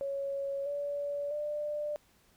sine tone with pitch steps, 554.4 / 574 / 594.2 Hz, C#5 / D5 / D5, 0 / -40 / +20 cents, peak -32 dBFS, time 0.01-1.96 s, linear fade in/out 0 ms, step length 650 ms, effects pink hiss -66 dBFS RMS until 2.36 s

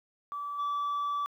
sine tone with level steps, 1155 Hz, D6, 29 cents flat, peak -33 / -26 dBFS, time 0.32-1.26 s, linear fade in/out 0 ms, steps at 0.58 s, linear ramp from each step 20 ms, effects tanh soft clip ceiling -28 dBFS + 11-bit

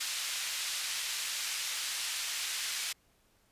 pink band-pass noise, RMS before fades -36 dBFS, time 0-2.93 s, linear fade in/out 10 ms, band 2500 to 9300 Hz, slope 12 dB/octave, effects pink hiss -69 dBFS RMS until 3.51 s + resampled to 32000 Hz

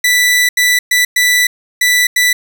sawtooth tone bursts at uneven times, 1975.5 Hz, B6, in tune, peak -5 dBFS, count 6, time 0.04-0.49 / 0.57-0.79 / 0.91-1.05 / 1.16-1.47 / 1.81-2.07 / 2.16-2.33 s, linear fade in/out 5 ms, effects none

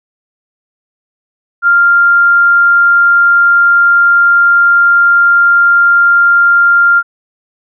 sine tone, 1395 Hz, F6, 2 cents flat, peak -4 dBFS, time 1.62-7.03 s, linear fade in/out 50 ms, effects none

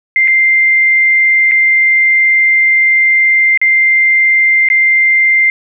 sine tone with dropouts, 2093 Hz, C7, in tune, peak -6 dBFS, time 0.16-5.5 s, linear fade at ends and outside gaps 1 ms, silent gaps 0.276-0.28 / 1.513-1.518 / 3.575-3.615 / 4.687-4.701 s, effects none

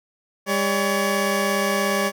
15% pulse tone pair together, 200.7 / 565 Hz, G3 / C#5, +41 / +33 cents, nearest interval octave + tritone, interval 1792 cents, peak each -16 dBFS, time 0.46-2.12 s, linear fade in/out 50 ms, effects none

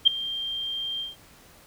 sine tone with ADSR envelope, 3179 Hz, G7, 24 cents sharp, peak -9 dBFS, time 0.05-1.16 s, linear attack 24 ms, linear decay 4 ms, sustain -19 dB, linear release 160 ms, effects pink hiss -53 dBFS RMS until 1.66 s

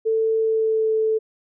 sine tone with pitch glide, 444.5 to 439.1 Hz, A4 to A4, +18 to -4 cents, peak -17 dBFS, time 0.05-1.19 s, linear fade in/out 20 ms, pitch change -22 cents, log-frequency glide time 0.39-0.93 s, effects none

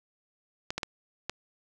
clicks, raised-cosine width 0.2 ms, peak -14 dBFS, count 4, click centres 0.705 / 0.78 / 0.832 / 1.296 s, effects none

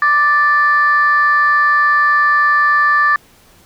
sine tone pair together, 1176.6 / 1760 Hz, D6 / A6, +3 / 0 cents, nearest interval perfect fifth, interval 697 cents, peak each -11 dBFS, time 0.02-3.16 s, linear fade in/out 2 ms, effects tanh soft clip ceiling -3 dBFS + pink hiss -48 dBFS RMS until 3.65 s

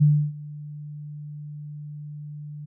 sine tone with ADSR envelope, 148.4 Hz, D3, 18 cents sharp, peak -12 dBFS, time 0-2.66 s, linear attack 22 ms, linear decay 300 ms, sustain -22 dB, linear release 15 ms, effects none

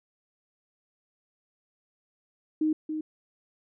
sine tone with echo, 310.5 Hz, D#4, 3 cents flat, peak -22 dBFS, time 2.61-2.73 s, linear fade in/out 5 ms, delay 280 ms, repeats 1, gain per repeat -7 dB, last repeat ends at 3.01 s, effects none

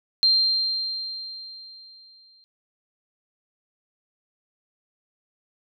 sine tone with exponential decay, 4170 Hz, C8, 7 cents flat, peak -14 dBFS, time 0.23-2.44 s, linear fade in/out 0 ms, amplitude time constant 480 ms, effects none

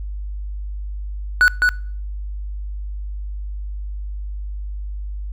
triangle tone with echo, 1476 Hz, F#6, 5 cents flat, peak -7 dBFS, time 1.41-1.48 s, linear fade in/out 0 ms, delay 210 ms, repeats 1, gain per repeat -3 dB, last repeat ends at 1.69 s, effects noise-tail reverb RT60 0.5 s tail -23 dB re dry + added 50 Hz sine -25 dBFS peak until 5.32 s

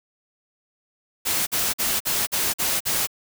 white noise bursts, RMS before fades -23 dBFS, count 7, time 1.25-3.072 s, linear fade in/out 20 ms, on 220 ms, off 47 ms, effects none

